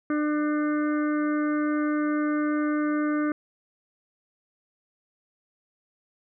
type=harmonic tone; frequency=299.6 Hz; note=D4; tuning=35 cents sharp; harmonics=1 / 2 / 4 / 5 / 6 / 7; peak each=-23 / -34 / -34 / -36 / -44 / -44 dBFS; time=0.1-3.32 s; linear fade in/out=2 ms; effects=none